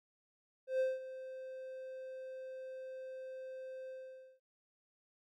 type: tone with ADSR envelope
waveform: triangle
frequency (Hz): 521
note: C5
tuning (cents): -7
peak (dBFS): -27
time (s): 0.67-4.4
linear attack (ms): 130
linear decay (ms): 190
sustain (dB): -15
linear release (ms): 510
effects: none